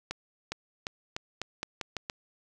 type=accelerating click train; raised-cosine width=0.2 ms; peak=-16 dBFS; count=9; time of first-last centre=0.11-2.099 s; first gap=410 ms; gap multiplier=0.85; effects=none